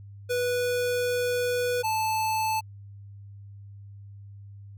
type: tone pair in turn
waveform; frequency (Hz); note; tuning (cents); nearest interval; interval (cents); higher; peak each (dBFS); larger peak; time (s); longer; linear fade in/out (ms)
square; 491.1 / 875; B4 / A5; -10 / -10; minor seventh; 1000; second; -25; neither; 0.29-1.83 / 1.83-2.61; first; 20
effects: added 100 Hz sine -42 dBFS peak until 4.77 s